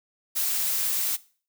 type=noise; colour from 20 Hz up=blue; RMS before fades=-26 dBFS; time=0.35-1.17 s; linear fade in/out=20 ms; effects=noise-tail reverb RT60 0.4 s tail -19 dB re dry